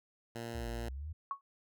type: tone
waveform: 10% pulse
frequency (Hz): 116.54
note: A#2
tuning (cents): 0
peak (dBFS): -32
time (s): 0.35-0.89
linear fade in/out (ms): 5
type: exponential two-way sweep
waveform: sine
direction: down then up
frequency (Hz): 82.41 to 49 to 82.41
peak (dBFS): -39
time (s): 0.54-1.13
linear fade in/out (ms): 10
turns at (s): 0.67
type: tone with exponential decay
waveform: sine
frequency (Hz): 1108.7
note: C#6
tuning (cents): 0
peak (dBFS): -30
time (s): 1.31-1.41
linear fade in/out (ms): 1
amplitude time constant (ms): 20
effects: none